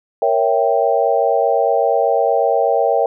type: chord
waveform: sine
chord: A# diminished seventh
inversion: none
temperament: equal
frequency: 466.2 / 554.4 / 659.3 / 784 Hz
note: A#4 / C#5 / E5 / G5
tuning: 0 / 0 / 0 / 0 cents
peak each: -18 dBFS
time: 0.22-3.06 s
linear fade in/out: 2 ms
effects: none